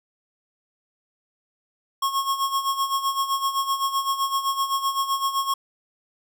square tone with tremolo, 1090 Hz, C#6, 29 cents flat, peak -20 dBFS, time 2.02-5.54 s, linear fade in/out 5 ms, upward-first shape sine, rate 7.8 Hz, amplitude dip 70%, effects none

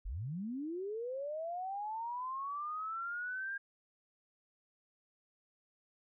sine linear sweep, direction up, 34.65 to 1616 Hz, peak -37 dBFS, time 0.05-3.58 s, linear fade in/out 10 ms, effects none

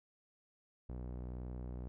sawtooth tone with low-pass filter, 61.7 Hz, B1, 1 cent flat, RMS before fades -44 dBFS, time 0.89-1.88 s, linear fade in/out 0 ms, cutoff 660 Hz, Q 0.61, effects none

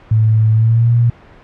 sine tone with pitch glide, 109.8 to 118.36 Hz, A2 to A#2, -3 to +27 cents, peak -8 dBFS, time 0.11-1.1 s, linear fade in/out 5 ms, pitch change +130 cents, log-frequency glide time 0.53-0.92 s, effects pink hiss -42 dBFS RMS until 1.43 s + low-pass 2000 Hz 12 dB/octave

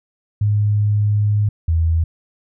sine tone pair in turn, 104.3 / 81.93 Hz, G#2 / E2, +8 / -10 cents, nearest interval major third, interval 418 cents, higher first, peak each -13 dBFS, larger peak neither, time 0.41-1.49 / 1.68-2.04 s, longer first, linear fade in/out 5 ms, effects none

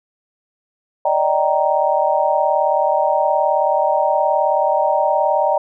sine chord, Eb major seventh, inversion third, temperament just, 583.4 / 622.3 / 777.8 / 933.4 Hz, D5 / Eb5 / G5 / Bb5, -12 / 0 / -14 / +2 cents, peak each -19 dBFS, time 1.05-5.58 s, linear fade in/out 5 ms, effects none

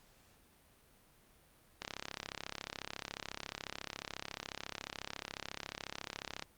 click train, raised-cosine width 0.2 ms, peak -22 dBFS, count 158, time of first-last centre 1.82-6.424 s, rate 34.1 Hz, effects pink hiss -66 dBFS RMS until 6.57 s + Opus 48 kbps

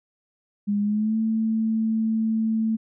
sine tone with pitch glide, 204.6 to 221.8 Hz, G#3 to A3, -26 to +14 cents, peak -20 dBFS, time 0.67-2.77 s, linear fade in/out 20 ms, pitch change +140 cents, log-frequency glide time 0.81-1.17 s, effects none

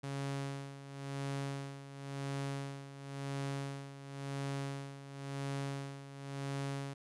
sawtooth tone with tremolo, 138.59 Hz, C#3, in tune, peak -32 dBFS, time 0.03-6.94 s, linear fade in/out 10 ms, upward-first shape sine, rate 0.95 Hz, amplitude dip 75%, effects resampled to 24000 Hz

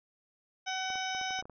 harmonic tone, 754 Hz, F#5, 32 cents sharp, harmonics 1 / 2 / 3 / 4 / 5 / 7 / 8, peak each -36 / -39 / -41 / -42 / -43 / -44 / -45 dBFS, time 0.66-1.42 s, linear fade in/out 20 ms
clicks, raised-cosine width 1 ms, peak -34 dBFS, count 9, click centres 0.903 / 0.956 / 1.149 / 1.213 / 1.307 / 1.39 / 1.425 / 1.455 / 1.497 s
effects none

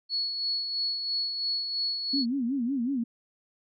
sine tone with tremolo, 4380 Hz, C#8, 22 cents flat, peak -25 dBFS, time 0.09-2.26 s, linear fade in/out 50 ms, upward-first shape sine, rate 3 Hz, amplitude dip 45%
sine tone with vibrato, 255.2 Hz, C4, 43 cents flat, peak -25 dBFS, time 2.13-3.04 s, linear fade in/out 10 ms, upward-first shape sine, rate 5.4 Hz, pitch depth 180 cents each way
effects MP3 48 kbps

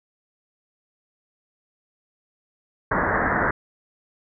white low-pass noise, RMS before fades -22 dBFS, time 2.91-3.51 s, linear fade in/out 5 ms, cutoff 1900 Hz, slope 96 dB/octave, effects none

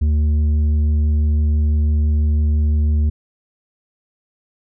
sine tone with tanh clipping, 75.5 Hz, D2, 48 cents sharp, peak -14 dBFS, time 0.01-3.1 s, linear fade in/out 10 ms, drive 6 dB, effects none

